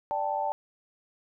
sine chord, D suspended fourth, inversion none, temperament equal, 587.3 / 784 / 880 Hz, D5 / G5 / A5, 0 / 0 / 0 cents, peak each -33 / -31 / -30 dBFS, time 0.11-0.52 s, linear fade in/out 0 ms, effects none

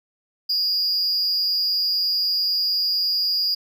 triangle tone with amplitude modulation, 4858 Hz, D#8, 42 cents flat, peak -15 dBFS, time 0.49-3.55 s, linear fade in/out 10 ms, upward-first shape sine, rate 251 Hz, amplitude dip 65%, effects none

